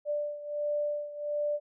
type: beating tone pair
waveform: sine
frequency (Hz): 589 / 590.4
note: D5 / D5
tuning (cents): +5 / +9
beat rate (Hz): 1.4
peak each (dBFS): -31 / -35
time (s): 0.05-1.6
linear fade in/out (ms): 50
effects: none